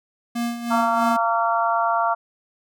square tone with tremolo, 236.2 Hz, A#3, 23 cents sharp, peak -22 dBFS, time 0.35-1.17 s, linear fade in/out 10 ms, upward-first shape sine, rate 3.1 Hz, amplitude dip 65%
harmonic tone, 229.1 Hz, A#3, 30 cents flat, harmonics 3 / 4 / 5 / 6, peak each -22 / -23 / -24 / -25 dBFS, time 0.7-2.15 s, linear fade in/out 20 ms
effects none

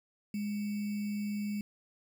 sine tone with sample-and-hold, 206.9 Hz, G#3, 6 cents flat, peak -32 dBFS, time 0.34-1.61 s, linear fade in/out 2 ms, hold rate 2450 Hz, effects none

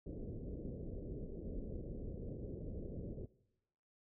pink low-pass noise, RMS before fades -45 dBFS, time 0.06-3.26 s, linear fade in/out 5 ms, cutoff 530 Hz, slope 48 dB/octave, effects noise-tail reverb RT60 0.9 s tail -20 dB re dry

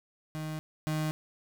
35% pulse tone pair in turn, 155.56 / 155.01 Hz, D#3 / D#3, 0 / -6 cents, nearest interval unison, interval 6 cents, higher first, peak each -33 / -27 dBFS, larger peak second, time 0.35-0.59 / 0.87-1.11 s, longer neither, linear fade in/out 0 ms, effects 9-bit

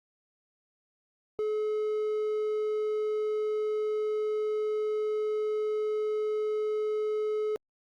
triangle tone, 427.5 Hz, A4, 50 cents flat, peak -25 dBFS, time 1.39-7.56 s, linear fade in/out 0 ms, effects Opus 48 kbps

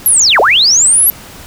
sine linear two-way sweep, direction down then up, 11840 to 370 to 11840 Hz, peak -5 dBFS, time 0.06-1.1 s, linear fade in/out 0 ms, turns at 0.4 s, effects pink hiss -33 dBFS RMS until 1.46 s

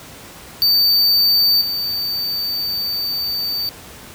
square tone with level steps, 4594 Hz, D8, 39 cents flat, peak -12 / -20 dBFS, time 0.62-3.69 s, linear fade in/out 0 ms, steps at 1.61 s, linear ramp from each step 5 ms, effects pink hiss -38 dBFS RMS until 4.14 s + high-pass 60 Hz 12 dB/octave

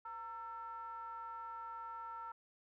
triangle ring-modulated tone, 210.9 Hz, G#3, 27 cents sharp, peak -39 dBFS, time 0.05-2.32 s, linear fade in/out 5 ms, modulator 1130 Hz, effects none

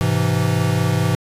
square chord, Ab augmented, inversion none, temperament equal with one note detuned, 103.83 / 128.71 / 164.81 Hz, Ab2 / C3 / E3, 0 / -28 / 0 cents, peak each -21 dBFS, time 0.01-1.15 s, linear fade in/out 0 ms, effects resampled to 32000 Hz

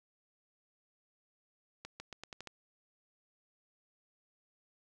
accelerating click train, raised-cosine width 0.2 ms, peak -27 dBFS, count 7, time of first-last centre 1.85-2.473 s, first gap 150 ms, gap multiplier 0.85, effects none

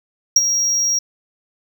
triangle tone with ADSR envelope, 5640 Hz, F8, 16 cents sharp, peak -4 dBFS, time 0.36-0.99 s, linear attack 4 ms, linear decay 31 ms, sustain -10 dB, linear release 6 ms, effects none

